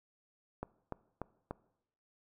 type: click train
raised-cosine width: 1 ms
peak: -24 dBFS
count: 4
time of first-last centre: 0.63-1.51 s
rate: 3.41 Hz
effects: noise-tail reverb RT60 0.8 s tail -21 dB re dry